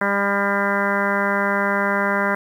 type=harmonic tone; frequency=200 Hz; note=G3; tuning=35 cents sharp; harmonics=1 / 2 / 3 / 4 / 5 / 6 / 7 / 8 / 9 / 10; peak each=-25 / -28 / -25 / -31 / -25 / -29 / -26 / -25 / -29 / -29 dBFS; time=0.01-2.35 s; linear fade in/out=5 ms; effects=8-bit